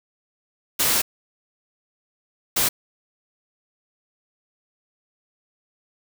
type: noise bursts at uneven times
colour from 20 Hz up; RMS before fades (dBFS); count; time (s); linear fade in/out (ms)
white; -20; 2; 0.79-1.02 / 2.56-2.69; 10
effects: none